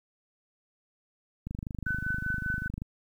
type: click train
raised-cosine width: 5 ms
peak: -23 dBFS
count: 35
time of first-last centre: 1.47-2.819 s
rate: 25.2 Hz
type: tone with tremolo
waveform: sine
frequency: 1508 Hz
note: F#6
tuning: 32 cents sharp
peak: -27 dBFS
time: 1.86-2.68 s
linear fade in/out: 5 ms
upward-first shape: triangle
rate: 5 Hz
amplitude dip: 75%
effects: 10-bit